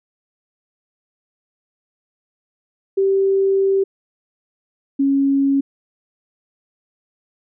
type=tone pair in turn; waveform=sine; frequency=389.1 / 275.7 Hz; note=G4 / C#4; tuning=-13 / -9 cents; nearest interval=tritone; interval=596 cents; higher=first; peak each=-13 dBFS; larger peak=neither; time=2.97-3.84 / 4.99-5.61 s; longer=first; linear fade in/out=10 ms; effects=none